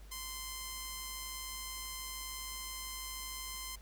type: tone with amplitude modulation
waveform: 5% pulse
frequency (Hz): 1039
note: C6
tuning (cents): -12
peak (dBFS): -28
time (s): 0.11-3.76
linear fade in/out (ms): 10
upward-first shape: sine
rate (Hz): 140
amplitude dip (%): 25
effects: added 50 Hz sine -50 dBFS peak until 3.81 s + pink hiss -62 dBFS RMS until 3.81 s